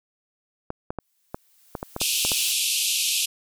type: clicks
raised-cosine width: 1 ms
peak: -15 dBFS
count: 10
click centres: 0.704 / 0.905 / 0.987 / 1.345 / 1.752 / 1.829 / 1.964 / 2.015 / 2.25 / 2.318 s
type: noise with exponential growth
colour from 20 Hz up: blue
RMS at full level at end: -34 dBFS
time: 1-2.52 s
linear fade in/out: 0 ms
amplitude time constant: 330 ms
type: band-pass noise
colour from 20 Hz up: pink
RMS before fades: -24 dBFS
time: 2-3.26 s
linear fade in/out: 10 ms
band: 2500 to 13000 Hz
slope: 96 dB/octave
effects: none